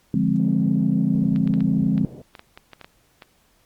sine chord, D half-diminished seventh, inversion none, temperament equal, 146.83 / 174.61 / 207.7 / 261.6 Hz, D3 / F3 / Ab3 / C4, 0 / 0 / 0 / 0 cents, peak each -25 / -22 / -21 / -23 dBFS, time 0.14-2.05 s, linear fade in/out 2 ms
pink band-pass noise, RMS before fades -41 dBFS, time 0.39-2.22 s, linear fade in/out 5 ms, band 100 to 570 Hz, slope 24 dB/octave
clicks, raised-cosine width 0.3 ms, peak -23 dBFS, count 12, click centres 1.361 / 1.475 / 1.539 / 1.606 / 1.979 / 2.352 / 2.394 / 2.575 / 2.733 / 2.813 / 2.845 / 3.222 s
effects pink hiss -61 dBFS RMS until 3.65 s + Opus 48 kbps

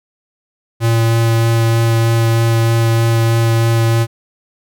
square tone with vibrato, 114.7 Hz, A#2, 28 cents flat, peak -11 dBFS, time 0.8-4.07 s, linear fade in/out 50 ms, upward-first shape sine, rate 3.2 Hz, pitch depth 8 cents each way, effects none

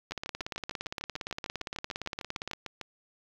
two click trains, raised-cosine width 0.2 ms, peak -20 / -17 dBFS, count 19 / 43, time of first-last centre 0.11-2.813 / 0.12-2.534 s, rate 6.66 / 17.4 Hz, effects low-pass 6000 Hz 12 dB/octave + 8-bit

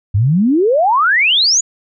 sine exponential sweep, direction up, 92.5 to 7040 Hz, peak -9 dBFS, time 0.14-1.61 s, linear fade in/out 10 ms, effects none

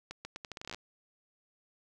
accelerating click train, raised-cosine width 0.2 ms, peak -24 dBFS, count 14, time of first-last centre 0.11-0.746 s, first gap 140 ms, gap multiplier 0.79, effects none

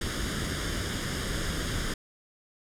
pink noise with comb filter, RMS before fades -31 dBFS, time 0.01-1.94 s, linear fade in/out 5 ms, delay 0.59 ms, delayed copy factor +0.65, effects low-pass 9000 Hz 12 dB/octave

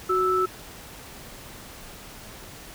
sine tone pair together, 370 / 1315.8 Hz, F#4 / E6, 0 / -4 cents, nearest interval octave + minor seventh, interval 2196 cents, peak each -23 / -22 dBFS, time 0.09-0.46 s, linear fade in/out 10 ms, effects pink hiss -43 dBFS RMS until 2.74 s

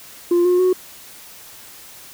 sine tone with pitch steps, 348.5 / 358.7 / 367.8 Hz, F4 / F4 / F#4, -4 / +46 / -10 cents, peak -10 dBFS, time 0.31-0.73 s, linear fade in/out 5 ms, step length 140 ms, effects tanh soft clip ceiling -11 dBFS + white hiss -41 dBFS RMS until 2.13 s

